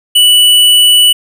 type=tone; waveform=square; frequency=2960 Hz; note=F#7; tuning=in tune; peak=-4 dBFS; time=0.15-1.13 s; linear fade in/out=10 ms; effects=none